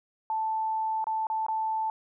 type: tone with dropouts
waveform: sine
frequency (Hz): 880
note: A5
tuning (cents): 0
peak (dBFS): -26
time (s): 0.3-1.9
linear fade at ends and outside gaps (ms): 1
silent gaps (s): 1.042-1.069 / 1.269-1.3 / 1.465-1.484
effects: none